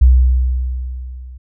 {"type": "tone with level ramp", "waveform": "sine", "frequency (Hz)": 63.1, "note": "B1", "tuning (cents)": 38, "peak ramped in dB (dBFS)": [-3, -31], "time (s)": [0.01, 1.38], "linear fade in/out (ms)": 10, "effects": []}